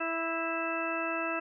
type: harmonic tone with a mistuned harmonic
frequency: 329.6 Hz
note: E4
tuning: in tune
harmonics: 1 / 2 / 3 / 4 / 5 / 6 / 8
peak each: -37 / -36 / -41 / -36 / -40 / -45 / -36 dBFS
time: 0-1.4 s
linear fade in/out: 10 ms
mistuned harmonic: 5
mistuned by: -22 cents
effects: none